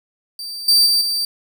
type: tone with level steps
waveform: 40% pulse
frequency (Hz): 4653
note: D8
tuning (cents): -17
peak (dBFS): -26 / -9 / -12 / -17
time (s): 0.39-1.25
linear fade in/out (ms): 2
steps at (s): 0.68 / 0.86 / 1.01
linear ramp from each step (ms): 5
effects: none